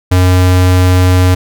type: tone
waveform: square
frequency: 91.3 Hz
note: F#2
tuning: 23 cents flat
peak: -6 dBFS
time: 0.11-1.35 s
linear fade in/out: 10 ms
effects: none